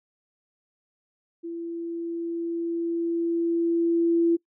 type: tone with level ramp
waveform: sine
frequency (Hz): 336.7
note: E4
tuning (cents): +37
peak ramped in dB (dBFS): -31 to -17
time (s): 1.43-4.37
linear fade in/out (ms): 20
effects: noise-tail reverb RT60 0.1 s tail -23 dB re dry